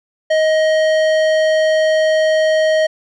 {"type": "tone with tanh clipping", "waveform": "sine", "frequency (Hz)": 628, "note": "D#5", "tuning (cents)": 16, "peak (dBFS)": -13, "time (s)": [0.3, 2.87], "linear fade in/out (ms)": 10, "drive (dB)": 15, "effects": []}